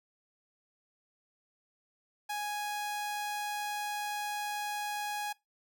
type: tone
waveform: sawtooth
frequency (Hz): 830.6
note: G#5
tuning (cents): 0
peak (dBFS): -30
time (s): 2.29-5.33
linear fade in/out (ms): 10
effects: noise-tail reverb RT60 0.2 s tail -22 dB re dry